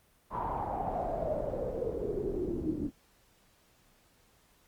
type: noise with low-pass filter sweep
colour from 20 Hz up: pink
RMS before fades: -34 dBFS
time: 0.3-2.91 s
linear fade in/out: 50 ms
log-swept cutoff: 1000 to 290 Hz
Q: 8.6
effects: pink hiss -66 dBFS RMS until 4.67 s + Opus 32 kbps